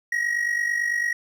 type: tone with amplitude modulation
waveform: triangle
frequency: 1900 Hz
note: A#6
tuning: 33 cents sharp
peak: -17 dBFS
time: 0.12-1.13 s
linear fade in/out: 5 ms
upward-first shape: sine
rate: 49 Hz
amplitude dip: 65%
effects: none